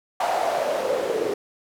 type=noise with band-pass filter sweep; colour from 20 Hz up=white; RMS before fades=-24 dBFS; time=0.2-1.34 s; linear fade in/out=5 ms; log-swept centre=770 to 410 Hz; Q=6.1; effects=none

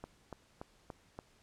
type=click train; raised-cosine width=1 ms; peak=-29 dBFS; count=5; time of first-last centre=0.04-1.189 s; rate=3.48 Hz; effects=pink hiss -67 dBFS RMS until 1.42 s + low-pass 9000 Hz 12 dB/octave

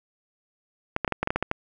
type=clicks; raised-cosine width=0.5 ms; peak=-9 dBFS; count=10; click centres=0.964 / 1.047 / 1.078 / 1.123 / 1.23 / 1.274 / 1.305 / 1.36 / 1.426 / 1.514 s; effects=none

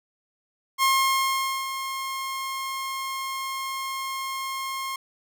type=tone with ADSR envelope; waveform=sawtooth; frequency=1071 Hz; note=C6; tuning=40 cents sharp; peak=-14 dBFS; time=0.78-4.96 s; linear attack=48 ms; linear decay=830 ms; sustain=-11 dB; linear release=3 ms; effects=none

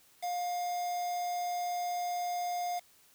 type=tone with quantisation; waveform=triangle; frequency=708 Hz; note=F5; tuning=23 cents sharp; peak=-30 dBFS; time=0.22-2.8 s; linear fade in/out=20 ms; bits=7; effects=white hiss -63 dBFS RMS until 3.14 s

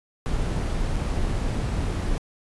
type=noise with dropouts; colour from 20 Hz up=brown; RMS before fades=-25 dBFS; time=0.26-2.18 s; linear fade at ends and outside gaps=0 ms; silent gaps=0.958-0.964 s; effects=resampled to 24000 Hz

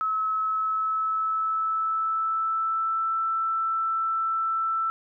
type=tone with pitch glide; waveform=sine; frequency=1292 to 1328.3 Hz; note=E6 to E6; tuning=-35 to +13 cents; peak=-23 dBFS; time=0.01-4.9 s; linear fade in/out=0 ms; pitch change=+48 cents; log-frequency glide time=0.32-3.18 s; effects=none

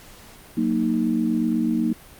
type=chord; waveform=sine; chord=D# minor; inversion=first; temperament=equal; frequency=185 / 233.1 / 311.1 Hz; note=F#3 / A#3 / D#4; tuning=0 / 0 / 0 cents; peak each=-27 / -21 / -24 dBFS; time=0.57-1.93 s; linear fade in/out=5 ms; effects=pink hiss -46 dBFS RMS until 2.19 s + Opus 48 kbps

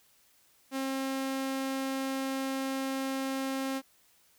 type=tone; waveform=sawtooth; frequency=267.7 Hz; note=C4; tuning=40 cents sharp; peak=-27 dBFS; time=0.71-3.82 s; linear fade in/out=50 ms; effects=white hiss -65 dBFS RMS until 4.38 s

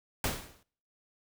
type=noise with exponential decay; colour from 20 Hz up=pink; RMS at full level=-28 dBFS; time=0.24-0.63 s; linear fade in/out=2 ms; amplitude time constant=84 ms; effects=noise-tail reverb RT60 0.6 s tail -25 dB re dry

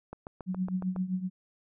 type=click train; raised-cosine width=1 ms; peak=-26 dBFS; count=7; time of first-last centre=0.13-0.962 s; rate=7.21 Hz
type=tone with tremolo; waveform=sine; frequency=185 Hz; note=F#3; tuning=in tune; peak=-25 dBFS; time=0.46-1.3 s; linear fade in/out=50 ms; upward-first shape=triangle; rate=7.7 Hz; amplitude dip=85%
effects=none

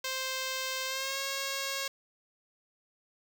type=tone with pitch glide; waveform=5% pulse; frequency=523.3 to 546.2 Hz; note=C5 to C#5; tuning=0 to -26 cents; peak=-21 dBFS; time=0.04-1.88 s; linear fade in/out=5 ms; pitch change=+74 cents; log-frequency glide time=0.86-1.18 s; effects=9-bit

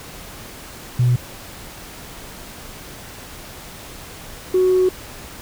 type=tone pair in turn; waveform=sine; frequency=123.4 / 369.8 Hz; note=B2 / F#4; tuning=-1 / -1 cents; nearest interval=octave + perfect fifth; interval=1900 cents; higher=second; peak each=-11 / -11 dBFS; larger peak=neither; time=0.99-1.16 / 4.54-4.89 s; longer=second; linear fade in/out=5 ms; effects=tanh soft clip ceiling -9 dBFS + pink hiss -37 dBFS RMS until 5.41 s

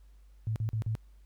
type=tone bursts; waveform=sine; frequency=110 Hz; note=A2; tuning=in tune; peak=-28 dBFS; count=4; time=0.47-0.952 s; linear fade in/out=0 ms; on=89 ms; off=42 ms; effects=added 50 Hz sine -53 dBFS peak until 1.25 s + pink hiss -73 dBFS RMS until 1.25 s

